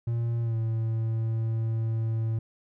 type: tone with pitch glide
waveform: triangle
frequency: 116.9 to 112.46 Hz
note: A#2 to A2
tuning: +5 to +38 cents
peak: -23 dBFS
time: 0.07-2.39 s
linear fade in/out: 5 ms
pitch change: -67 cents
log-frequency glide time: 0.42-0.56 s
effects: none